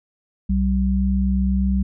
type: tone pair together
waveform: sine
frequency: 64.24 / 192.5 Hz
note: C2 / G3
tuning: -31 / -31 cents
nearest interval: octave + perfect fifth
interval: 1900 cents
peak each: -19 dBFS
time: 0.49-1.83 s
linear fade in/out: 10 ms
effects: none